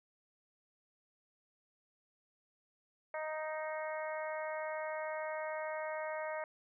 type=harmonic tone; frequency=311.1 Hz; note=D#4; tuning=in tune; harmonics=2 / 3 / 4 / 5 / 6 / 7; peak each=-39 / -44 / -48 / -49 / -48 / -49 dBFS; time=3.14-6.44 s; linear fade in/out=2 ms; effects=none